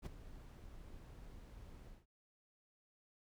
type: noise with ADSR envelope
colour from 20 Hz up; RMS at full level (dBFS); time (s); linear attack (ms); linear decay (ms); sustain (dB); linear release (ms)
brown; -41; 0.02-2.06; 43; 12; -13; 180
effects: none